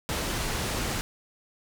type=low-pass noise; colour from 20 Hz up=pink; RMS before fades=-30 dBFS; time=0.09-1.01 s; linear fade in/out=0 ms; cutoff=11000 Hz; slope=12 dB/octave; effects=none